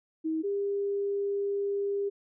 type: tone pair in turn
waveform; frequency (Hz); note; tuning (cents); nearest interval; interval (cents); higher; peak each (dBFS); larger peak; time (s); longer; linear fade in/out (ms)
sine; 318.4 / 401.2; D#4 / G4; +40 / +40; major third; 400; second; -27 / -27; neither; 0.24-0.43 / 0.43-2.1; second; 20
effects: none